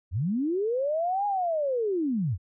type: linear two-way sweep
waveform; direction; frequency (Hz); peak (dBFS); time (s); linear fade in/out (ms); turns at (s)
sine; up then down; 73.42 to 830.6 to 73.42; -24; 0.11-2.38; 50; 1.26
effects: none